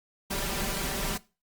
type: noise with comb filter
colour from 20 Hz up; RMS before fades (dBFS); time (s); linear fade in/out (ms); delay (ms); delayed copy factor
pink; -31; 0.3-1.18; 10; 5.1; +0.95
effects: noise-tail reverb RT60 0.3 s tail -20 dB re dry + Opus 48 kbps